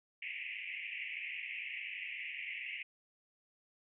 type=band-pass noise; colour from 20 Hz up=pink; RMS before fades=-43 dBFS; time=0.22-2.83 s; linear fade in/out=5 ms; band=2000 to 2800 Hz; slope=96 dB/octave; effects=none